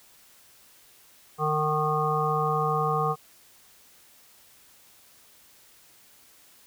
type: harmonic tone with a mistuned harmonic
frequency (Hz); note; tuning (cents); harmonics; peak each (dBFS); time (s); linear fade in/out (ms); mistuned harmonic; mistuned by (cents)
152.6; D#3; -33; 1 / 3 / 5 / 7 / 8; -29 / -29 / -29 / -29 / -29; 1.38-3.16; 50; 7; +33
effects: white hiss -56 dBFS RMS until 6.66 s